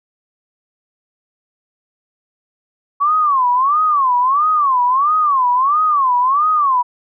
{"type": "tone with vibrato", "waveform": "sine", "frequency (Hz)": 1107, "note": "C#6", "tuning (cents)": -3, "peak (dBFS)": -11, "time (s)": [3, 6.83], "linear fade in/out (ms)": 20, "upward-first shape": "sine", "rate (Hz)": 1.5, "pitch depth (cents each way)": 220, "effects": []}